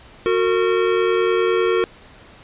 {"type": "tone pair together", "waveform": "square", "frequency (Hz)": [366.7, 456.6], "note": ["F#4", "A#4"], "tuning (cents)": [-15, -36], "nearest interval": "major third", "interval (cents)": 379, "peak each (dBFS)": -19, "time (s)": [0.26, 1.84], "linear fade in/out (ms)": 0, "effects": ["pink hiss -45 dBFS RMS until 2.43 s", "resampled to 8000 Hz"]}